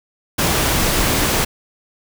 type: noise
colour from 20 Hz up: pink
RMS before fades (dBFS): -17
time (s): 0.38-1.45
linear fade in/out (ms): 10
effects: none